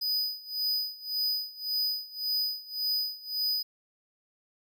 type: tone with tremolo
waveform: square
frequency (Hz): 4978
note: D#8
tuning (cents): 0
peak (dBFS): -26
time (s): 0.01-3.63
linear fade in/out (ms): 10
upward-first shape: sine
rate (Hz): 1.8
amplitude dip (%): 90
effects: none